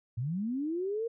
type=linear sweep; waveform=sine; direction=up; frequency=107.6 to 472.1 Hz; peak=-30 dBFS; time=0.17-1.08 s; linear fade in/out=10 ms; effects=none